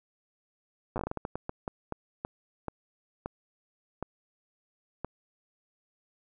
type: slowing click train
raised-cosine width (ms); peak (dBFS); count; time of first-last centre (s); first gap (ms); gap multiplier
1; -19; 19; 0.96-5.046; 8; 1.33
effects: none